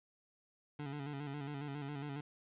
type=tone with vibrato; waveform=25% pulse; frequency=142.9 Hz; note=D3; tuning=47 cents flat; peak=-37 dBFS; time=0.79-2.21 s; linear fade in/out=5 ms; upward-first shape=square; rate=7.3 Hz; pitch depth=56 cents each way; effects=resampled to 8000 Hz + 11-bit